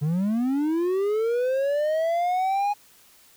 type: linear sweep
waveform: triangle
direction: up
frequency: 141.1 to 830.6 Hz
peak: -19 dBFS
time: 0.01-2.74 s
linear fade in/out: 20 ms
effects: white hiss -55 dBFS RMS until 3.36 s